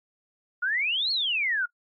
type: exponential two-way sweep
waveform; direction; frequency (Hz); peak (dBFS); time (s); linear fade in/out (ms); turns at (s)
sine; up then down; 1396.9 to 4406 to 1396.9; -23; 0.62-1.66; 10; 1.11
effects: noise-tail reverb RT60 0.1 s tail -23 dB re dry + MP3 32 kbps